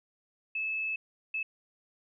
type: tone bursts at uneven times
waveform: sine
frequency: 2607 Hz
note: E7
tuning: 20 cents flat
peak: -30 dBFS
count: 2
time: 0.55-0.96 / 1.34-1.43 s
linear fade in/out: 5 ms
effects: none

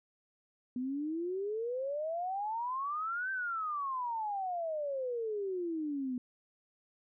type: exponential two-way sweep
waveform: sine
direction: up then down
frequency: 244.7 to 1570 to 244.7 Hz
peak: -33 dBFS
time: 0.76-6.18 s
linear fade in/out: 2 ms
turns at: 3.31 s
effects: none

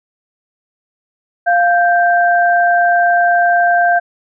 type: tone pair together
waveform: sine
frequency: 698.5 / 1570.5 Hz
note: F5 / G6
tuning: 0 / +3 cents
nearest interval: octave + major second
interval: 1403 cents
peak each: -10 / -14 dBFS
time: 1.46-4 s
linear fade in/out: 20 ms
effects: none

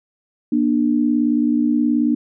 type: tone pair together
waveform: sine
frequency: 239 / 297.7 Hz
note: A#3 / D4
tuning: +43 / +24 cents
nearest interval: major third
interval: 381 cents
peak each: -17 dBFS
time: 0.52-2.15 s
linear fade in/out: 5 ms
effects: none

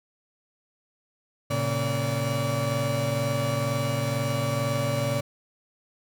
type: tone cluster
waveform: 35% pulse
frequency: 114.9 / 137 / 575 Hz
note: A#2 / C#3 / D5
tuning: -25 / -20 / -37 cents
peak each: -27 dBFS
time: 1.5-5.21 s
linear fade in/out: 10 ms
effects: none

